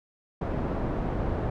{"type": "low-pass noise", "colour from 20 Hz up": "pink", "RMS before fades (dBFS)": -29, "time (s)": [0.41, 1.5], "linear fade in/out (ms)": 5, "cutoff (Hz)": 810, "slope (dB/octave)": 12, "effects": []}